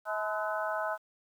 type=harmonic tone with a mistuned harmonic; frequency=213.7 Hz; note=G#3; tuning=50 cents sharp; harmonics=3 / 4 / 5 / 6 / 7; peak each=-34 / -37 / -39 / -38 / -37 dBFS; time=0.05-0.98 s; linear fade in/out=50 ms; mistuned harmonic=5; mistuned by=-73 cents; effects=10-bit